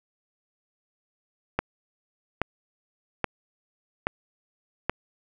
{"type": "click train", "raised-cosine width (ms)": 0.5, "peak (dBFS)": -8, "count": 5, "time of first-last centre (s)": [1.59, 4.896], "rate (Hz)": 1.21, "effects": []}